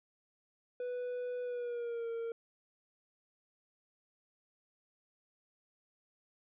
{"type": "tone with pitch glide", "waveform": "triangle", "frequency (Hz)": [493.9, 460.8], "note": ["B4", "A#4"], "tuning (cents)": [0, -20], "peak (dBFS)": -34, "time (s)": [0.8, 2.32], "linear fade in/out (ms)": 2, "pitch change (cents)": -120, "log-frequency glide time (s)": [1.43, 2.09], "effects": ["resampled to 8000 Hz"]}